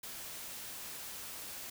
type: noise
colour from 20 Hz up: white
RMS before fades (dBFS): -45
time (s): 0.03-1.7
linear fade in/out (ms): 5
effects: none